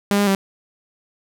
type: tone with pitch steps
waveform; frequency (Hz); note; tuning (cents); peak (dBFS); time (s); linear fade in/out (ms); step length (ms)
sawtooth; 202 / 203.3 / 194.7; G#3 / G#3 / G3; -48 / -37 / -12; -11; 0.11-0.35; 0; 80
effects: none